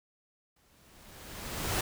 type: noise with exponential growth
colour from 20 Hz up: pink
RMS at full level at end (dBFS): -29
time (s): 0.56-1.81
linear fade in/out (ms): 5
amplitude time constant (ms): 270
effects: none